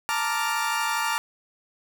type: chord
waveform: 30% pulse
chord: Bb major seventh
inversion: third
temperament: equal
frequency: 880 / 932.3 / 1174.7 / 1396.9 Hz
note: A5 / Bb5 / D6 / F6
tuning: 0 / 0 / 0 / 0 cents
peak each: -27 dBFS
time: 0.09-1.18 s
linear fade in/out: 0 ms
effects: none